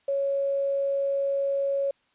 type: tone with quantisation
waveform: sine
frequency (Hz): 554.4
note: C#5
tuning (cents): 0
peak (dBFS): -23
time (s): 0.08-1.91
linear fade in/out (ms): 5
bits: 8
effects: white hiss -67 dBFS RMS until 2.14 s + resampled to 8000 Hz